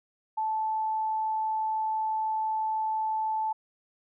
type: tone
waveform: sine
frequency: 874 Hz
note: A5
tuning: 12 cents flat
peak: -26 dBFS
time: 0.37-3.53 s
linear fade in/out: 10 ms
effects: none